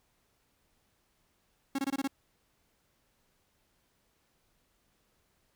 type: tone bursts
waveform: 45% pulse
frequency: 273.2 Hz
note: C#4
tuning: 25 cents flat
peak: -29 dBFS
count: 6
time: 1.75-2.076 s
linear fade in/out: 5 ms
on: 36 ms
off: 22 ms
effects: pink hiss -73 dBFS RMS until 5.55 s